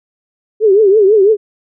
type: tone with vibrato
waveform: sine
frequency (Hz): 410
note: G#4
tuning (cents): -22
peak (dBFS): -5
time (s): 0.6-1.37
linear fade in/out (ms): 50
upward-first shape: triangle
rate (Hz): 6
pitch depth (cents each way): 170
effects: none